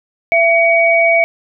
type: tone pair together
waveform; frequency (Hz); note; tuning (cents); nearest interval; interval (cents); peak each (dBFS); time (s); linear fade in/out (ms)
sine; 671 / 2257; E5 / C#7; +31 / +31; octave + major sixth; 2100; -11; 0.32-1.24; 0
effects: none